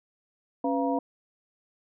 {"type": "tone cluster", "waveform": "sine", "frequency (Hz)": [275.3, 499.7, 688, 948], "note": ["C#4", "B4", "F5", "A#5"], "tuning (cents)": [-12, 20, -26, 29], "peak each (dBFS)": [-27, -31, -30, -32], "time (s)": [0.64, 0.99], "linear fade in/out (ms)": 5, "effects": []}